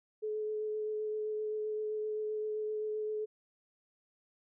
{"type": "tone with vibrato", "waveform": "sine", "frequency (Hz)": 428.3, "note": "A4", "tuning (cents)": -47, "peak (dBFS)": -33, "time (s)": [0.22, 3.26], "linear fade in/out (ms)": 20, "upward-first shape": "sine", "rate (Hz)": 7.7, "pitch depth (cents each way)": 11, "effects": []}